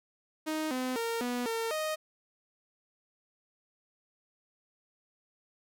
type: tone with pitch steps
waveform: sawtooth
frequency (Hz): 311.9 / 255.3 / 460.7 / 244.9 / 454.8 / 622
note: D#4 / C4 / A#4 / B3 / A#4 / D#5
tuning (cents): +4 / -42 / -20 / -14 / -43 / -1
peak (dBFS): -27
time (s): 0.46-1.96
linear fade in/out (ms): 20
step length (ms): 250
effects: none